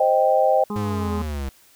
sine chord, C minor, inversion none, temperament equal, 523.3 / 622.3 / 784 Hz, C5 / Eb5 / G5, 0 / 0 / 0 cents, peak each -19 dBFS, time 0-0.64 s, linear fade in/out 5 ms
harmonic tone, 207.7 Hz, G#3, in tune, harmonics 1 / 2 / 4 / 5 / 6, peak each -26 / -31 / -36 / -34 / -39 dBFS, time 0.7-1.22 s, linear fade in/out 2 ms
square exponential sweep, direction down, 106.9 to 66.2 Hz, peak -26 dBFS, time 0.76-1.49 s, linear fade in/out 0 ms
effects white hiss -54 dBFS RMS until 1.75 s

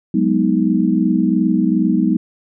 sine chord, G# minor seventh, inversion third, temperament equal with one note detuned, 185 / 207.7 / 246.9 / 314.6 Hz, F#3 / G#3 / B3 / D#4, 0 / 0 / 0 / +19 cents, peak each -18 dBFS, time 0.14-2.17 s, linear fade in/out 5 ms, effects none

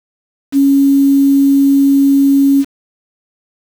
sine tone with quantisation, 276.8 Hz, C#4, 2 cents flat, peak -6 dBFS, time 0.52-2.65 s, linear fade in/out 50 ms, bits 5, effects none

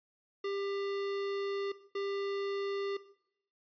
square tone pair in turn, 397.5 / 397.5 Hz, G4 / G4, +24 / +24 cents, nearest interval unison, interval 0 cents, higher neither, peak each -34 / -34 dBFS, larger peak neither, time 0.44-1.72 / 1.95-2.97 s, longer first, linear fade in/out 5 ms, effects noise-tail reverb RT60 0.7 s tail -17 dB re dry + resampled to 11025 Hz

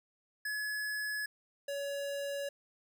square tone pair in turn, 1700 / 563.7 Hz, G#6 / C#5, +40 / +29 cents, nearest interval octave + perfect fifth, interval 1911 cents, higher first, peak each -35 / -36 dBFS, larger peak first, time 0.45-1.26 / 1.68-2.49 s, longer neither, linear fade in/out 5 ms, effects none

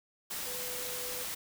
sine tone in noise, 497.4 Hz, B4, 12 cents sharp, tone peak -44 dBFS, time 0.46-1.24 s, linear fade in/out 10 ms, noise white, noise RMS -38 dBFS, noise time 0.3-1.35 s, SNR -9 dB, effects none

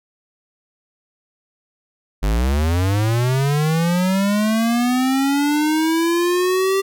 square linear sweep, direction up, 47.09 to 392 Hz, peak -16 dBFS, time 2.22-6.82 s, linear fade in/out 20 ms, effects none

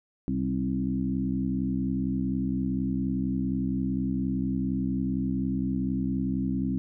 harmonic tone with a mistuned harmonic, 64.2 Hz, C2, 32 cents flat, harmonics 1 / 2 / 3 / 4 / 5, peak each -36 / -35 / -29 / -29 / -37 dBFS, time 0.28-6.78 s, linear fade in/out 0 ms, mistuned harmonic 4, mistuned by +45 cents, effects none

